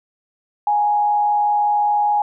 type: tone with frequency modulation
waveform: sine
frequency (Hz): 830.6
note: G#5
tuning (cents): 0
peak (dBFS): -14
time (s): 0.67-2.22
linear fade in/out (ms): 2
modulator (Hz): 105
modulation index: 0.3
effects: none